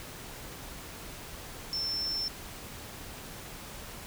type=tone in noise; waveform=sine; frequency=5360 Hz; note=E8; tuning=28 cents sharp; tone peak=-30 dBFS; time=1.73-2.28 s; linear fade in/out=0 ms; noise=pink; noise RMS=-44 dBFS; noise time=0-4.06 s; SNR=+11 dB; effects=none